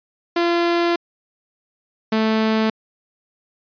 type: tone pair in turn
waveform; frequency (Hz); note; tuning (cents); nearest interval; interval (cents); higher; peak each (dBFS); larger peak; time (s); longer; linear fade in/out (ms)
sawtooth; 342.9 / 219.7; F4 / A3; -32 / -2; minor sixth; 770; first; -12; neither; 0.36-0.96 / 2.12-2.7; first; 5
effects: resampled to 11025 Hz